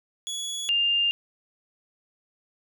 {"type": "tone pair in turn", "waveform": ["25% pulse", "sine"], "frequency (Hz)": [3380, 2803], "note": ["G#7", "F7"], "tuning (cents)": [30, 6], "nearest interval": "minor third", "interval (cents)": 324, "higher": "first", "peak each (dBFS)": [-26, -20], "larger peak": "second", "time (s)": [[0.27, 0.69], [0.69, 1.11]], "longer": "neither", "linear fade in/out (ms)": 0, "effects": []}